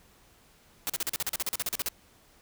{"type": "noise bursts", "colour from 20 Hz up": "white", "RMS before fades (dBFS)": -30, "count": 16, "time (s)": [0.87, 1.886], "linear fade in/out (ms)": 0, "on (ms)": 26, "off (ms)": 40, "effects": ["pink hiss -60 dBFS RMS until 2.41 s"]}